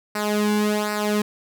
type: tone with flanger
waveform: sawtooth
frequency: 209.7 Hz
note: G#3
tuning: 17 cents sharp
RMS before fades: -22 dBFS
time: 0.15-1.22 s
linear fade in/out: 5 ms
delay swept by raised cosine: 0.3 to 1.6 ms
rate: 1.3 Hz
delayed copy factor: -0.75
effects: none